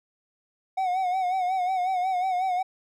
triangle tone with vibrato, 740 Hz, F#5, in tune, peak -21 dBFS, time 0.77-2.63 s, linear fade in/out 10 ms, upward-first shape sine, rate 5.5 Hz, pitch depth 64 cents each way, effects none

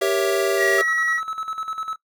square chord, G diminished seventh, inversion none, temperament equal with one note detuned, 392 / 470.8 / 554.4 / 659.3 Hz, G4 / Bb4 / Db5 / Fb5, 0 / +17 / 0 / 0 cents, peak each -22 / -28 / -25 / -25 dBFS, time 0.01-0.82 s, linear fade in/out 10 ms
triangle tone, 1921 Hz, B6, 48 cents flat, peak -18 dBFS, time 0.57-1.21 s, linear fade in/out 50 ms
triangle tone with tremolo, 1300 Hz, E6, 24 cents flat, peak -22 dBFS, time 0.78-1.96 s, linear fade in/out 5 ms, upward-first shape square, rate 10 Hz, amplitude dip 65%
effects noise-tail reverb RT60 0.1 s tail -18 dB re dry

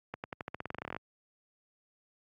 accelerating click train, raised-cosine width 0.5 ms, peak -22 dBFS, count 18, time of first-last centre 0.14-0.965 s, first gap 99 ms, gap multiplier 0.9, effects high-pass 80 Hz 12 dB/octave + Opus 48 kbps

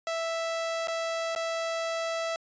sawtooth tone with dropouts, 659.3 Hz, E5, in tune, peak -25 dBFS, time 0.07-2.36 s, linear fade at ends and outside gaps 1 ms, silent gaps 0.873-0.882 / 1.351-1.361 s, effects resampled to 16000 Hz

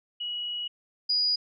sine tone pair in turn, 2916 / 4904 Hz, F#7 / D#8, -26 / -26 cents, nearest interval major sixth, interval 900 cents, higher second, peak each -30 / -22 dBFS, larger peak second, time 0.2-0.68 / 1.09-1.36 s, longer first, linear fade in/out 10 ms, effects none

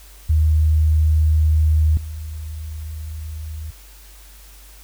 sine tone with level steps, 77.78 Hz, D#2, in tune, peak -12 / -27 dBFS, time 0.29-3.71 s, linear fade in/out 10 ms, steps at 1.97 s, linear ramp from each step 2 ms, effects added 50 Hz sine -42 dBFS peak until 4.83 s + white hiss -47 dBFS RMS until 4.83 s

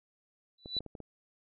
sine tone with exponential growth, 3968 Hz, B7, 7 cents sharp, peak -27 dBFS, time 0.58-0.79 s, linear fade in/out 5 ms, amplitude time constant 44 ms
clicks, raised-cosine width 2 ms, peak -31 dBFS, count 6, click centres 0.659 / 0.767 / 0.806 / 0.863 / 0.952 / 1.003 s
effects none

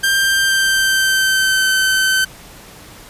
sawtooth tone with pitch glide, 1584 to 1536.2 Hz, G6 to G6, +18 to -35 cents, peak -9 dBFS, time 0.03-2.25 s, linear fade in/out 10 ms, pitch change -53 cents, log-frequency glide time 0.14-1.68 s, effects pink hiss -39 dBFS RMS until 3.09 s + resampled to 32000 Hz

